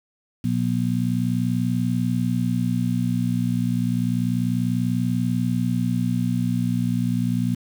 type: harmonic tone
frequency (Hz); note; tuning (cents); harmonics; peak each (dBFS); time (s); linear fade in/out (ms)
60.3; B1; -41; 2 / 3 / 4; -24 / -24 / -24; 0.44-7.55; 5
effects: 7-bit